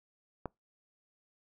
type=click; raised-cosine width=1 ms; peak=-22 dBFS; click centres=0.457 s; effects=noise-tail reverb RT60 0.2 s tail -26 dB re dry